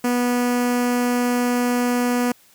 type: tone with notch filter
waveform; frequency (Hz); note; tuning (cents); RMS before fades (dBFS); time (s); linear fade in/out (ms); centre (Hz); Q
sawtooth; 244.6; B3; -16; -20; 0.04-2.32; 5; 3700; 1.7
effects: white hiss -54 dBFS RMS until 2.54 s